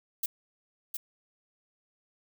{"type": "noise with echo", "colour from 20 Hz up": "violet", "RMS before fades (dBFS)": -30, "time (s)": [0.23, 0.26], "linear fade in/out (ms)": 5, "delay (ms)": 710, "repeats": 1, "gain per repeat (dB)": -5, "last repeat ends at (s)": 0.97, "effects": []}